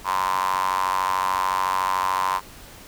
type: tone with high-pass filter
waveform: sawtooth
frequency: 93.7 Hz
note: F#2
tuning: 22 cents sharp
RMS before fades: -23 dBFS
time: 0.04-2.41 s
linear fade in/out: 50 ms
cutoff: 1000 Hz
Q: 9.9
effects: pink hiss -44 dBFS RMS until 2.87 s